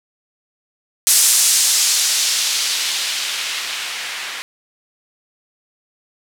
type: noise with low-pass filter sweep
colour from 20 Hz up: violet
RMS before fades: -18 dBFS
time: 1.07-4.42 s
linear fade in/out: 0 ms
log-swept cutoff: 8300 to 2000 Hz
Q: 1
effects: none